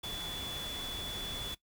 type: tone in noise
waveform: sine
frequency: 3440 Hz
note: A7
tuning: 40 cents flat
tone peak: -39 dBFS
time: 0.03-1.55 s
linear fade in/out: 10 ms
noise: pink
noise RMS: -43 dBFS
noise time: 0.03-1.55 s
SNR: +1 dB
effects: noise-tail reverb RT60 0.1 s tail -17 dB re dry